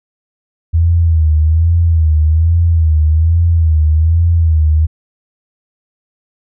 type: tone with vibrato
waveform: sine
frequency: 80.9 Hz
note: E2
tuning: 32 cents flat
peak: -7 dBFS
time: 0.73-4.87 s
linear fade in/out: 20 ms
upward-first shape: sine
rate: 1.2 Hz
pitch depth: 83 cents each way
effects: none